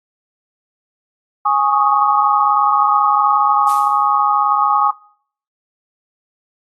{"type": "chord", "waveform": "sine", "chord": "Ab suspended fourth", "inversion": "none", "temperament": "just", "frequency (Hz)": [830.6, 1107.5, 1245.9], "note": ["Ab5", "Db6", "Eb6"], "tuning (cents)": [0, -2, 2], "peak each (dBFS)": -16, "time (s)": [1.45, 4.91], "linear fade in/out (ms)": 10}
{"type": "noise with exponential decay", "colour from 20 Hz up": "blue", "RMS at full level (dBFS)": -26, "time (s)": [3.69, 4.14], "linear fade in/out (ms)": 1, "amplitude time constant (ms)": 97}
{"effects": ["noise-tail reverb RT60 0.6 s tail -23 dB re dry", "AAC 32 kbps"]}